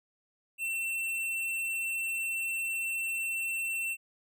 sine tone with tanh clipping, 2697 Hz, E7, 39 cents sharp, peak -32 dBFS, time 0.58-3.97 s, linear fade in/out 50 ms, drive 15 dB, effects none

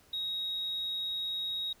sine tone, 3782 Hz, A#7, 24 cents sharp, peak -31 dBFS, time 0.13-1.73 s, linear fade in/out 5 ms, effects tanh soft clip ceiling -28 dBFS + pink hiss -62 dBFS RMS until 1.8 s

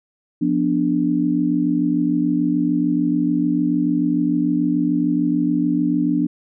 sine chord, B diminished, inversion second, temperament equal, 174.61 / 246.9 / 293.7 Hz, F3 / B3 / D4, 0 / 0 / 0 cents, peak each -23 / -21 / -18 dBFS, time 0.41-6.27 s, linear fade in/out 10 ms, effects none

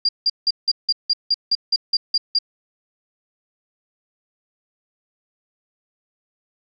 sine tone bursts, 4790 Hz, D8, 33 cents sharp, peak -14 dBFS, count 12, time 0.05-2.388 s, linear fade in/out 5 ms, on 39 ms, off 170 ms, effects none

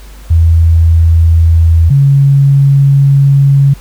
sine tone pair in turn, 82.41 / 138.98 Hz, E2 / C#3, 0 / +5 cents, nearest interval major sixth, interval 905 cents, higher second, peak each -3 dBFS, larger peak neither, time 0.3-1.9 / 1.9-3.74 s, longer second, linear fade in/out 10 ms, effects added 50 Hz sine -29 dBFS peak until 3.8 s + pink hiss -39 dBFS RMS until 3.8 s

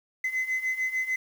sine beating tone pair, 2035 / 2041.7 Hz, C7 / C7, -49 / -43 cents, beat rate 6.7 Hz, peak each -29 / -26 dBFS, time 0.24-1.16 s, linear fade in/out 5 ms, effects tanh soft clip ceiling -23 dBFS + 8-bit

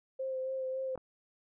sine tone with vibrato, 524 Hz, C5, 2 cents sharp, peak -33 dBFS, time 0.19-0.96 s, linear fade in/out 10 ms, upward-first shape sine, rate 3.6 Hz, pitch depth 18 cents each way
clicks, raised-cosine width 1 ms, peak -32 dBFS, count 2, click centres 0.956 / 0.977 s
effects none

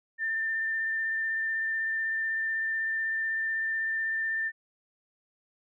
sine tone with vibrato, 1792 Hz, A6, 31 cents sharp, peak -27 dBFS, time 0.18-4.52 s, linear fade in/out 50 ms, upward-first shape sine, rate 16 Hz, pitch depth 12 cents each way, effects none

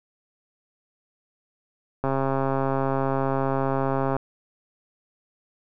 click train, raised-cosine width 1 ms, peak -11 dBFS, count 288, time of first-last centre 2.04-4.166 s, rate 135 Hz, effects none

